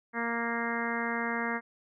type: harmonic tone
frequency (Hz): 233.2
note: A#3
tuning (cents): +1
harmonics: 1 / 2 / 3 / 4 / 5 / 6 / 7 / 8 / 9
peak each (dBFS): -35 / -38 / -40 / -38 / -39 / -40 / -37 / -38 / -39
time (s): 0.13-1.61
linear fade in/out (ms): 50
effects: none